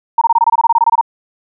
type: tone bursts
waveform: sine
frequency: 925 Hz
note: A#5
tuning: 14 cents flat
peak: -6 dBFS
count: 15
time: 0.18-1.012 s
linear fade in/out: 5 ms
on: 34 ms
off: 23 ms
effects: none